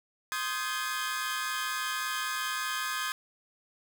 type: chord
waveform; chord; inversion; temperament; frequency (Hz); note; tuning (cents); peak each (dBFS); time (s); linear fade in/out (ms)
sawtooth; Ab major seventh; first; equal with one note detuned; 1046.5 / 1244.5 / 1568 / 1693.2; C6 / Eb6 / G6 / Ab6; 0 / 0 / 0 / +33; -34 / -32 / -33 / -33; 0.32-3.12; 0
effects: none